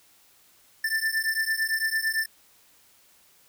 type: beating tone pair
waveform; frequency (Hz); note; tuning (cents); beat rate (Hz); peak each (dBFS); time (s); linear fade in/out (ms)
square; 1770 / 1778.9; A6 / A6; +10 / +18; 8.9; -28; 0.84-2.26; 5
effects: white hiss -59 dBFS RMS until 3.48 s